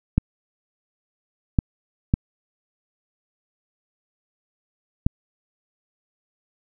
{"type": "clicks", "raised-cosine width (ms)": 5, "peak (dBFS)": -4, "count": 4, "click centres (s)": [0.18, 1.588, 2.139, 5.065], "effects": []}